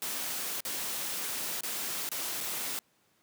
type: noise with dropouts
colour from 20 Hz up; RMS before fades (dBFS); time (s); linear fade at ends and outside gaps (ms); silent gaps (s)
white; -35; 0.02-2.79; 0; 0.605-0.651 / 1.608-1.634 / 2.09-2.116 / 2.405-2.409
effects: pink hiss -69 dBFS RMS until 3.22 s + high-pass 150 Hz 12 dB/octave